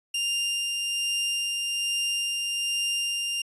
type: tone with tremolo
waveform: sawtooth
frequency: 2797 Hz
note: F7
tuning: 2 cents sharp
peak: -21 dBFS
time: 0.14-3.42 s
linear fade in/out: 5 ms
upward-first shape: sine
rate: 1.2 Hz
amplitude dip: 25%
effects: resampled to 24000 Hz